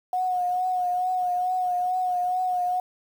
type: tone with vibrato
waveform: sine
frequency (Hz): 728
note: F#5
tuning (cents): -28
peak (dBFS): -22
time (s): 0.13-2.8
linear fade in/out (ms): 2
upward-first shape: triangle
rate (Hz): 2.3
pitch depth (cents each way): 33
effects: 8-bit